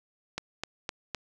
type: click train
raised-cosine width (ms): 0.2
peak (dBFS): -15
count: 4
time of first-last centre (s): 0.38-1.147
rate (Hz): 3.91
effects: none